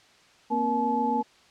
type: tone cluster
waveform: sine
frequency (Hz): 234.1 / 261.4 / 473.1 / 860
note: A#3 / C4 / A#4 / A5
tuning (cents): +8 / -1 / +26 / -40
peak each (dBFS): -29 / -31 / -32 / -25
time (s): 0.5-1.23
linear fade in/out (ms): 20
effects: white hiss -57 dBFS RMS until 1.5 s + low-pass 5000 Hz 12 dB/octave